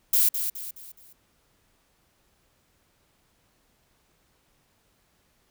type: noise with echo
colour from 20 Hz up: violet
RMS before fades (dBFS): -20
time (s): 0.13-0.29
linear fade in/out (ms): 5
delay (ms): 210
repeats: 4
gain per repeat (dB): -8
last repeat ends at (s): 1.13
effects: pink hiss -67 dBFS RMS until 5.5 s